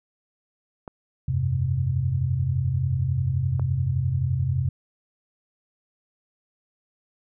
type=clicks; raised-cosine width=1 ms; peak=-22 dBFS; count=2; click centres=0.878 / 3.596 s
type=chord; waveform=sine; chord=F suspended second; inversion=none; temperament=equal with one note detuned; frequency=87.31 / 98.79 / 130.81 Hz; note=F2 / G2 / C3; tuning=0 / +14 / 0 cents; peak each=-27 / -28 / -23 dBFS; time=1.28-4.69 s; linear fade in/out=5 ms
effects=none